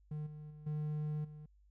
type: tone with level steps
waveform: triangle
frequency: 151.3 Hz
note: D#3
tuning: 48 cents flat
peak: -36 / -44 / -48 / -33 / -46 dBFS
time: 0.11-1.46 s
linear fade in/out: 5 ms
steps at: 0.26 / 0.5 / 0.66 / 1.24 s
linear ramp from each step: 10 ms
effects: added 50 Hz sine -63 dBFS peak until 1.7 s